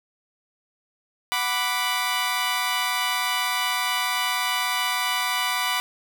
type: chord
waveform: 15% pulse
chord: B minor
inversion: second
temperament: equal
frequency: 740 / 987.8 / 1174.7 Hz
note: F#5 / B5 / D6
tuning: 0 / 0 / 0 cents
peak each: -23 / -19 / -21 dBFS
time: 1.32-5.8 s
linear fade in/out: 0 ms
effects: none